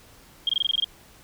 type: tone bursts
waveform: sine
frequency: 3230 Hz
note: G#7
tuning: 49 cents flat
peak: -19 dBFS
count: 9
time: 0.47-0.844 s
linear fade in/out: 2 ms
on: 22 ms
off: 22 ms
effects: pink hiss -52 dBFS RMS until 1.23 s